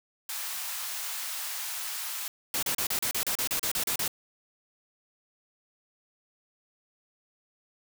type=high-pass noise; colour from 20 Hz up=white; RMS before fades=-35 dBFS; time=0.29-2.28 s; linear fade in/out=2 ms; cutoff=740 Hz; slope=24 dB/octave
type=noise bursts; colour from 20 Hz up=white; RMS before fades=-29 dBFS; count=13; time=2.54-4.079 s; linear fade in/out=2 ms; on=87 ms; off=34 ms
effects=none